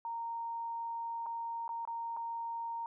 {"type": "tone with dropouts", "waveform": "sine", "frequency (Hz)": 926, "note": "A#5", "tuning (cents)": -12, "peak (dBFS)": -36, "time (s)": [0.05, 2.86], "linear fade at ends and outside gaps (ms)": 1, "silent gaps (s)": [[1.261, 1.265], [1.679, 1.691], [1.852, 1.875], [2.166, 2.17]], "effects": []}